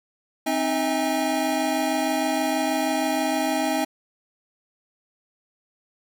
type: tone cluster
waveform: square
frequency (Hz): 262.3 / 308.8 / 642 / 813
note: C4 / D#4 / E5 / G#5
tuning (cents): +4 / -13 / -46 / -37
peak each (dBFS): -28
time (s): 0.46-3.85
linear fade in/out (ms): 10
effects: none